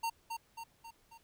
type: tone with echo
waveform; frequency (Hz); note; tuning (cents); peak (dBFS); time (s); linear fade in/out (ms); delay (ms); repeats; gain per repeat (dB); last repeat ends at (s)
square; 917; A#5; -29; -33; 0.03-0.1; 10; 270; 4; -5; 1.18
effects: pink hiss -69 dBFS RMS until 1.23 s